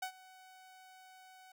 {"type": "tone with ADSR envelope", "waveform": "sawtooth", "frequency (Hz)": 749, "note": "F#5", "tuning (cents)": 21, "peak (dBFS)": -32, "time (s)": [0.02, 1.52], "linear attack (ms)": 7, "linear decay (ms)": 86, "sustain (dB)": -20, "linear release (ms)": 4, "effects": []}